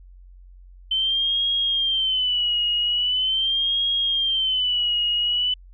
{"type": "tone with vibrato", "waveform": "sine", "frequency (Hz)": 3072, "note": "G7", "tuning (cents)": -36, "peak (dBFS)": -19, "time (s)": [0.91, 5.54], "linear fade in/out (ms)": 5, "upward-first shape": "sine", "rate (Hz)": 0.42, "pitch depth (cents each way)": 110, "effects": ["added 45 Hz sine -43 dBFS peak until 5.73 s"]}